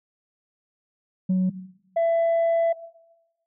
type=tone pair in turn; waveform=sine; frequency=185.5 / 667.6 Hz; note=F#3 / E5; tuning=+5 / +22 cents; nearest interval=octave + minor seventh; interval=2217 cents; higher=second; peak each=-16 dBFS; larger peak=neither; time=1.29-1.5 / 1.96-2.73 s; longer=second; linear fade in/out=10 ms; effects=noise-tail reverb RT60 1.0 s tail -18 dB re dry + tanh soft clip ceiling -17 dBFS